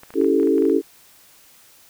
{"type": "clicks", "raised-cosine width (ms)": 0.5, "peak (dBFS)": -25, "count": 12, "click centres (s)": [0.034, 0.105, 0.139, 0.214, 0.245, 0.399, 0.431, 0.473, 0.581, 0.623, 0.653, 0.697]}
{"type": "chord", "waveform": "sine", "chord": "A dominant seventh", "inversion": "first", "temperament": "equal with one note detuned", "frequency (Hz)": [280.2, 329.6, 392, 440], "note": ["C#4", "E4", "G4", "A4"], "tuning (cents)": [19, 0, 0, 0], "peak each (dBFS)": -20, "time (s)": [0.14, 0.82], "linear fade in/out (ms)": 50}
{"effects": ["white hiss -51 dBFS RMS until 1.89 s"]}